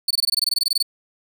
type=tone bursts; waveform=40% pulse; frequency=4473 Hz; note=C#8; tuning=15 cents sharp; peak=-15 dBFS; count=16; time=0.08-0.827 s; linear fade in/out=5 ms; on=27 ms; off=21 ms; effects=none